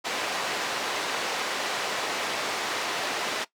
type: band-pass noise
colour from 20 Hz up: pink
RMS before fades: -30 dBFS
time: 0.04-3.45 s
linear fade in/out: 20 ms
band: 490 to 5200 Hz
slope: 12 dB/octave
effects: noise-tail reverb RT60 0.1 s tail -17 dB re dry